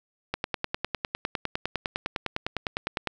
click train, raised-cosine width 0.3 ms, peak -11 dBFS, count 28, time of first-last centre 0.34-3.073 s, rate 9.88 Hz, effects none

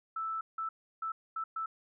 sine tone bursts at uneven times, 1318.5 Hz, E6, in tune, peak -33 dBFS, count 5, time 0.16-0.41 / 0.58-0.69 / 1.02-1.12 / 1.36-1.44 / 1.56-1.66 s, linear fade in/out 5 ms, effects none

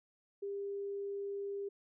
sine tone, 400 Hz, G4, 35 cents sharp, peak -37 dBFS, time 0.42-1.69 s, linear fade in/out 10 ms, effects none

